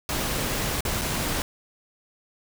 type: noise with dropouts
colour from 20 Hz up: pink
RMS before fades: -27 dBFS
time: 0.09-1.42 s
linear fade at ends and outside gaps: 1 ms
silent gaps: 0.807-0.851 / 1.013-1.017 s
effects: none